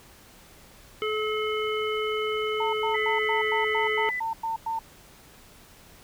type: harmonic tone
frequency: 430 Hz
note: A4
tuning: 40 cents flat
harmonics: 1 / 3 / 5 / 7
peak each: -27 / -32 / -34 / -35 dBFS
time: 1.02-4.09 s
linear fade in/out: 0 ms
type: tone bursts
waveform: sine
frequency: 903 Hz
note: A5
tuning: 45 cents sharp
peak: -26 dBFS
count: 10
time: 2.6-4.791 s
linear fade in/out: 5 ms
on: 130 ms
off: 99 ms
type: tone with vibrato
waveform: sine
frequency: 2000 Hz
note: B6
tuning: 21 cents sharp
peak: -27 dBFS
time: 2.94-4.2 s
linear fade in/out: 5 ms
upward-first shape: triangle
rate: 1.3 Hz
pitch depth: 10 cents each way
effects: pink hiss -52 dBFS RMS until 6.03 s